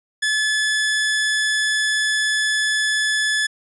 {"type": "tone", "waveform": "sawtooth", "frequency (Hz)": 1723, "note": "A6", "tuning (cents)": -37, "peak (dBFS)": -14, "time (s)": [0.22, 3.47], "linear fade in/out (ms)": 10, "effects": ["resampled to 24000 Hz"]}